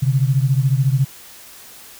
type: beating tone pair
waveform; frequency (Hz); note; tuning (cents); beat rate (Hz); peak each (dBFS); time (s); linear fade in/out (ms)
sine; 130 / 144; C3 / D3; -11 / -34; 14; -15 / -18; 0.02-1.05; 10
effects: white hiss -41 dBFS RMS until 1.99 s